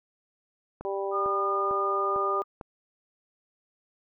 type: click train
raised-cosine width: 1 ms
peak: -24 dBFS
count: 5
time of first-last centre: 0.81-2.612 s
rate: 2.22 Hz
type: harmonic tone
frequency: 196.6 Hz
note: G3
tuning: 5 cents sharp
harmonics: 2 / 3 / 4 / 5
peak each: -30 / -34 / -36 / -38 dBFS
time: 0.85-2.42 s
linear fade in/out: 0 ms
type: tone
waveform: sine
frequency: 1216 Hz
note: D#6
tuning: 40 cents flat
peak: -26 dBFS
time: 1.11-2.44 s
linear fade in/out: 50 ms
effects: none